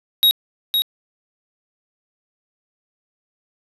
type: tone with echo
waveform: square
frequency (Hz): 3795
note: A#7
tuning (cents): +30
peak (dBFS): -11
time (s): 0.23-0.31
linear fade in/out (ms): 0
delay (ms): 510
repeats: 1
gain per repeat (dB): -5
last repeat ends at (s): 0.82
effects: resampled to 32000 Hz + 8-bit